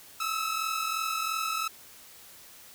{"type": "tone pair together", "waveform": "sawtooth", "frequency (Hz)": [1281, 1323.9], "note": ["E6", "E6"], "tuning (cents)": [-50, 7], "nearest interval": "minor second", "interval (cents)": 57, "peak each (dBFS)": -28, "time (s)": [0.2, 1.68], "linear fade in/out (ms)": 5, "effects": ["white hiss -51 dBFS RMS until 2.74 s"]}